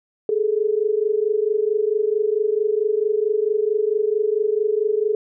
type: tone pair together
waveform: sine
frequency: 414.3 / 438.8 Hz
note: G#4 / A4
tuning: -4 / -5 cents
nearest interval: minor second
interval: 99 cents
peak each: -20 dBFS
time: 0.29-5.15 s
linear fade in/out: 2 ms
effects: none